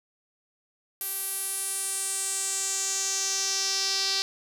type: tone with band-pass filter sweep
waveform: sawtooth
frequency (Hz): 388.4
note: G4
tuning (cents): -16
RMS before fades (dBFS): -29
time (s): 1.01-4.22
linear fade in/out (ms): 0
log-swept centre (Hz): 12000 to 4700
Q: 4
effects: none